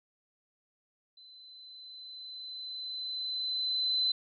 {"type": "tone with level ramp", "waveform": "sine", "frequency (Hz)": 4037, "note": "B7", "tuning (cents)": 37, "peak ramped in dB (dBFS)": [-52, -25], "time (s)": [1.17, 4.12], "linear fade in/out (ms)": 5, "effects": []}